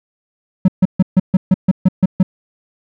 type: tone bursts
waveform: triangle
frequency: 186 Hz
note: F#3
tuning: 9 cents sharp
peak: -4 dBFS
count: 10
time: 0.65-2.23 s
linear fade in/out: 5 ms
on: 32 ms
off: 140 ms
effects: none